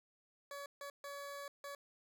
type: tone bursts at uneven times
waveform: 20% pulse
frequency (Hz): 566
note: C#5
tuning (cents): +36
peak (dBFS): -40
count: 4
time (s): 0.51-0.66 / 0.81-0.9 / 1.04-1.48 / 1.64-1.75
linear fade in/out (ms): 2
effects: none